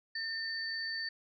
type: tone pair together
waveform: sine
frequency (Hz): 1804 / 4546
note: A6 / C#8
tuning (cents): +43 / +43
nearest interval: octave + major third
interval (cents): 1600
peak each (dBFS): -37 / -38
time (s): 0.15-1.09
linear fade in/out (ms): 5
effects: none